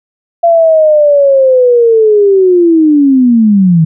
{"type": "linear sweep", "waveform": "sine", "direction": "down", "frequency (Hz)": [685, 155.56], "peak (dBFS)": -3, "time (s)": [0.43, 3.85], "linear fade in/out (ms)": 10, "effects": []}